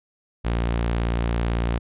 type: tone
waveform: sawtooth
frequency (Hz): 58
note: A#1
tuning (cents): -8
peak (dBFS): -17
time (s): 0.44-1.79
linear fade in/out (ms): 20
effects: resampled to 8000 Hz